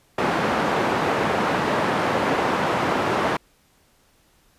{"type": "band-pass noise", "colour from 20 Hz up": "white", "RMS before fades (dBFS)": -22, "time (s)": [0.18, 3.37], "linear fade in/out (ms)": 5, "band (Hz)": [140, 1100], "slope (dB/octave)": 12, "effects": ["pink hiss -60 dBFS RMS until 4.58 s", "resampled to 32000 Hz"]}